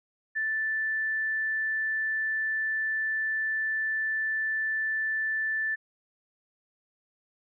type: tone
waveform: sine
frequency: 1760 Hz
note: A6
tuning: in tune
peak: -26 dBFS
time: 0.35-5.76 s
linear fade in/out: 20 ms
effects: none